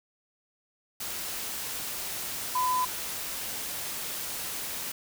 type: tone in noise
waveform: sine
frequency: 1006 Hz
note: B5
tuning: 32 cents sharp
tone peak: -24 dBFS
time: 2.55-2.85 s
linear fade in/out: 5 ms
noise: white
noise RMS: -35 dBFS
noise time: 1-4.92 s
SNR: +8 dB
effects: none